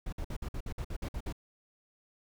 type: noise bursts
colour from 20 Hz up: brown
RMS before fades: -36 dBFS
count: 11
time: 0.06-1.326 s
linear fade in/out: 5 ms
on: 66 ms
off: 54 ms
effects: none